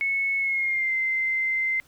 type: tone with pitch glide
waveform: sine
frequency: 2200 to 2077 Hz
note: C#7 to C7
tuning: -14 to -13 cents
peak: -22 dBFS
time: 0.01-1.8 s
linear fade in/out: 0 ms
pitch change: -99 cents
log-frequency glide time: 0.38-0.94 s
effects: pink hiss -58 dBFS RMS until 1.87 s